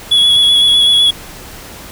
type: tone with vibrato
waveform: triangle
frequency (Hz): 3378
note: G#7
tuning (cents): +29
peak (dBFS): -5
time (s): 0.11-1.11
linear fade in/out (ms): 10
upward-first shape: square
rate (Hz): 7.9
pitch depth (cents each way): 15
effects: pink hiss -32 dBFS RMS until 1.91 s